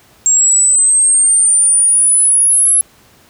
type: exponential sweep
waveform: sine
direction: up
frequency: 7500 to 11020 Hz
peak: -7 dBFS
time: 0.26-2.81 s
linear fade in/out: 0 ms
effects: pink hiss -47 dBFS RMS until 3.29 s + high-pass 60 Hz 12 dB/octave